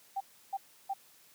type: tone bursts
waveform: sine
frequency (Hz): 784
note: G5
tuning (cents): 0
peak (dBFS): -31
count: 3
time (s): 0.16-0.938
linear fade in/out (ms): 10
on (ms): 46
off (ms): 320
effects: white hiss -61 dBFS RMS until 1.34 s + high-pass 100 Hz 12 dB/octave